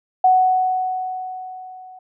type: tone with level ramp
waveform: sine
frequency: 743 Hz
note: F#5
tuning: 7 cents sharp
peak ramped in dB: -9 to -38 dBFS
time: 0.24-1.99 s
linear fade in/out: 5 ms
effects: none